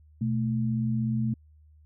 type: tone pair together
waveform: sine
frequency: 123.47 / 220 Hz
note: B2 / A3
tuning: 0 / 0 cents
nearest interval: minor seventh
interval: 1000 cents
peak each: -27 dBFS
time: 0.21-1.34 s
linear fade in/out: 5 ms
effects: added 76 Hz sine -53 dBFS peak until 1.85 s